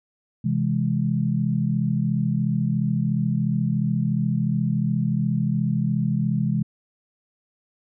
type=chord; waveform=sine; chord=C augmented; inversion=none; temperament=equal; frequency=130.81 / 164.81 / 207.7 Hz; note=C3 / E3 / G#3; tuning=0 / 0 / 0 cents; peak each=-24 dBFS; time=0.44-6.63 s; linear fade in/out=10 ms; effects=none